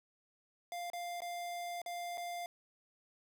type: tone with dropouts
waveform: square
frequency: 698.5 Hz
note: F5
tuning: in tune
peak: -40 dBFS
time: 0.72-2.46 s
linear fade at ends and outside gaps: 1 ms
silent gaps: 0.901-0.933 / 1.205-1.219 / 1.817-1.861 / 2.174-2.179 s
effects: 12-bit